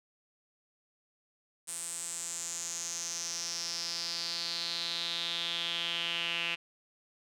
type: tone with band-pass filter sweep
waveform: sawtooth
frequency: 169.9 Hz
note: F3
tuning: 47 cents flat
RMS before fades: -36 dBFS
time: 1.67-6.56 s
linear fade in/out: 20 ms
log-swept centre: 8700 to 2700 Hz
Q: 5.6
effects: none